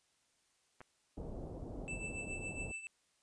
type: clicks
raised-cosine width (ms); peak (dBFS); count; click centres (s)
0.5; -37; 2; 0.806 / 0.814
type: low-pass noise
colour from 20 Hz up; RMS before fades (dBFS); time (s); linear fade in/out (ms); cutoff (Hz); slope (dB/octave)
pink; -45; 1.17-2.72; 5; 670; 24
type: tone with tremolo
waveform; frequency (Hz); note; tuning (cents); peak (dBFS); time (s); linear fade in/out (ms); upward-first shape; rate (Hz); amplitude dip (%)
square; 2645; E7; +5; -40; 1.88-2.87; 0; triangle; 7.2; 75
effects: white hiss -75 dBFS RMS until 3.22 s + resampled to 22050 Hz